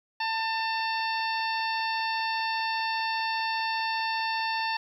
harmonic tone, 895 Hz, A5, 29 cents sharp, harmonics 1 / 2 / 3 / 4 / 5 / 6, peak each -29 / -33 / -35 / -41 / -36 / -43 dBFS, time 0.2-4.77 s, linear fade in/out 5 ms, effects 10-bit

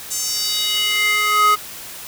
square tone with high-pass filter sweep, 420.2 Hz, G#4, 20 cents sharp, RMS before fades -18 dBFS, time 0.1-1.56 s, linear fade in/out 20 ms, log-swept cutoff 7200 to 1100 Hz, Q 3.4, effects white hiss -34 dBFS RMS until 2.07 s

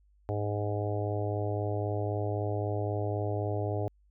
harmonic tone, 103.83 Hz, G#2, in tune, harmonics 1 / 3 / 4 / 5 / 6 / 7 / 8, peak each -31 / -39 / -36 / -40 / -38 / -40 / -46 dBFS, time 0.29-3.88 s, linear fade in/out 0 ms, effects added 50 Hz sine -61 dBFS peak until 4.1 s

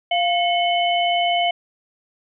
sine tone cluster, 696 / 2186 / 3026 Hz, F5 / C#7 / F#7, -6 / -25 / +38 cents, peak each -18 / -25 / -23 dBFS, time 0.11-1.51 s, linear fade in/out 5 ms, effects none

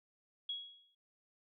sine tone with exponential decay, 3325 Hz, G#7, 1 cent sharp, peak -35 dBFS, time 0.49-0.95 s, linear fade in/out 5 ms, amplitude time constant 98 ms, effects none

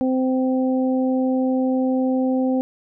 harmonic tone, 258.9 Hz, C4, 18 cents flat, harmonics 1 / 2 / 3, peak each -18 / -24 / -31 dBFS, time 0.01-2.61 s, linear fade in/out 0 ms, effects none

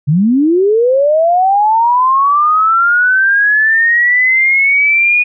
sine linear sweep, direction up, 134.4 to 2469 Hz, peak -7 dBFS, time 0.07-5.24 s, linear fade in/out 20 ms, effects none

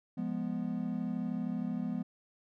triangle chord, F diminished, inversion none, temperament equal, 174.61 / 207.7 / 246.9 Hz, F3 / Ab3 / Cb4, 0 / 0 / 0 cents, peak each -36 / -35 / -34 dBFS, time 0.17-2.03 s, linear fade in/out 10 ms, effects none

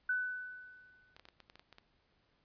sine tone with exponential decay, 1497 Hz, F#6, 20 cents sharp, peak -29 dBFS, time 0.09-1.15 s, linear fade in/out 5 ms, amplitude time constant 230 ms
clicks, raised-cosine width 0.2 ms, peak -36 dBFS, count 10, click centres 1.165 / 1.196 / 1.254 / 1.287 / 1.403 / 1.499 / 1.556 / 1.595 / 1.727 / 1.784 s
effects pink hiss -74 dBFS RMS until 2.44 s + resampled to 11025 Hz

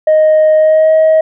sine tone with pitch glide, 622 to 633.6 Hz, D#5 to D#5, -1 to +31 cents, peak -3 dBFS, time 0.07-1.21 s, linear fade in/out 5 ms, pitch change +32 cents, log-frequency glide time 0.56-0.93 s, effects tanh soft clip ceiling -3 dBFS

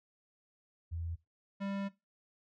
sine / square tone pair in turn, 83.7 / 197.64 Hz, E2 / G3, +27 / +14 cents, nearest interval octave + minor third, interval 1487 cents, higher second, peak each -36 / -36 dBFS, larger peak neither, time 0.91-1.16 / 1.6-1.89 s, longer second, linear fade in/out 20 ms, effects noise-tail reverb RT60 0.2 s tail -17 dB re dry + low-pass 3000 Hz 12 dB/octave

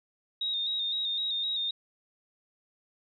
sine tone with vibrato, 3729 Hz, A#7, in tune, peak -28 dBFS, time 0.41-1.71 s, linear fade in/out 5 ms, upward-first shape square, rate 3.9 Hz, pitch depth 37 cents each way, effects none

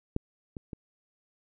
clicks, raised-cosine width 3 ms, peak -15 / -25 / -25 dBFS, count 3, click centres 0.164 / 0.568 / 0.732 s, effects none

